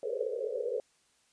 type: band-pass noise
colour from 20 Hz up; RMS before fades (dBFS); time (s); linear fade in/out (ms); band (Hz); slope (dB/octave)
white; -34; 0.03-0.8; 2; 420 to 540; 96
effects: white hiss -69 dBFS RMS until 1.32 s + resampled to 22050 Hz